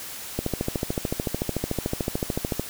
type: click train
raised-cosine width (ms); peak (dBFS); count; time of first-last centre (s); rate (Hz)
2; -11; 31; 0.39-2.596; 13.6
effects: white hiss -37 dBFS RMS until 2.69 s